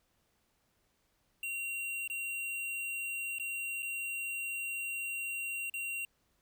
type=tone with dropouts; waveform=square; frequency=2752 Hz; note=F7; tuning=26 cents flat; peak=-36 dBFS; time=1.43-6.05 s; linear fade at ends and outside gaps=2 ms; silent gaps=2.077-2.099 / 3.385-3.397 / 3.823-3.828 / 5.698-5.739 s; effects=pink hiss -75 dBFS RMS until 6.41 s